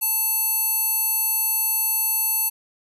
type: tone with band-pass filter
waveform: square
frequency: 880 Hz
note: A5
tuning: in tune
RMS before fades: -22 dBFS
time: 0.01-2.5 s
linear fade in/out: 20 ms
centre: 11000 Hz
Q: 7.9
effects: none